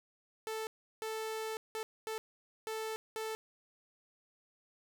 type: tone bursts at uneven times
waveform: sawtooth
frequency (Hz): 440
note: A4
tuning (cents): 0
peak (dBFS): -33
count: 6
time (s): 0.47-0.67 / 1.02-1.57 / 1.75-1.83 / 2.07-2.18 / 2.67-2.96 / 3.16-3.35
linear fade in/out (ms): 0
effects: none